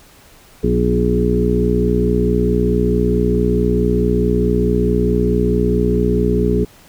harmonic tone with a mistuned harmonic, 60 Hz, B1, 49 cents flat, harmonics 1 / 2 / 3 / 4 / 5 / 6 / 7, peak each -19 / -22 / -19 / -21 / -27 / -22 / -18 dBFS, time 0.63-6.65 s, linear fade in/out 10 ms, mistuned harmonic 4, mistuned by +33 cents, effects pink hiss -46 dBFS RMS until 6.88 s

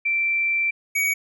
sine / square tone pair in turn, 2345 / 2257 Hz, D7 / C#7, -3 / +31 cents, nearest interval minor second, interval 66 cents, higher first, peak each -19 / -20 dBFS, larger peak first, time 0.05-0.71 / 0.95-1.14 s, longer first, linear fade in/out 10 ms, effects none

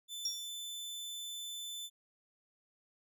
sawtooth tone, 3520 Hz, A7, in tune, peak -38 dBFS, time 0.08-1.9 s, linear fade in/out 50 ms
sine tone with exponential decay, 5588 Hz, F8, in tune, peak -30 dBFS, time 0.25-0.49 s, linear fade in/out 5 ms, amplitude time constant 51 ms
effects none

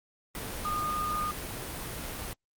sine tone in noise, 1223 Hz, D#6, 30 cents flat, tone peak -29 dBFS, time 0.65-1.31 s, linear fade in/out 0 ms, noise pink, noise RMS -37 dBFS, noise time 0.35-2.33 s, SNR +5 dB, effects Opus 32 kbps

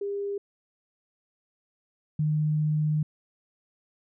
sine tone pair in turn, 402.2 / 152.58 Hz, G4 / D#3, +44 / -34 cents, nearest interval octave + perfect fourth, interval 1678 cents, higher first, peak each -28 / -22 dBFS, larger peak second, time 0.01-0.38 / 2.19-3.03 s, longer second, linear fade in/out 5 ms, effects none

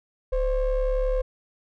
triangle ring-modulated tone, 274.5 Hz, C#4, 17 cents flat, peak -16 dBFS, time 0.32-1.22 s, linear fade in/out 10 ms, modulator 239 Hz, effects none

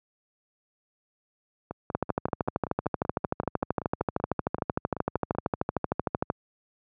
two click trains, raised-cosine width 1 ms, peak -20 / -11 dBFS, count 20 / 58, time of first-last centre 1.71-5.35 / 1.95-6.301 s, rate 5.22 / 13.1 Hz, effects high-pass 80 Hz 12 dB/octave

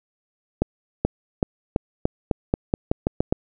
accelerating click train, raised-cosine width 2 ms, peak -5 dBFS, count 12, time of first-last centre 0.62-3.325 s, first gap 430 ms, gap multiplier 0.88, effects none

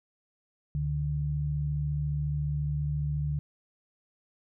sine tone pair together, 72.3 / 146.75 Hz, D2 / D3, -27 / -1 cents, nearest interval octave, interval 1226 cents, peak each -33 / -28 dBFS, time 0.75-3.39 s, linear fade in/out 0 ms, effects none

